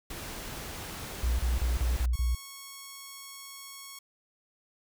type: noise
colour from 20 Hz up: pink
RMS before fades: -40 dBFS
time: 0.1-2.06 s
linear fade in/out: 5 ms
type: tone bursts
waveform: sine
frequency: 60.2 Hz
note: B1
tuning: 44 cents flat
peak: -24 dBFS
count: 6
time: 1.23-2.35 s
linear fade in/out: 5 ms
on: 160 ms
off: 32 ms
type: tone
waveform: 5% pulse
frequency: 1102 Hz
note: C#6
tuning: 11 cents flat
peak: -31 dBFS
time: 2.13-3.99 s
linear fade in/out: 5 ms
effects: none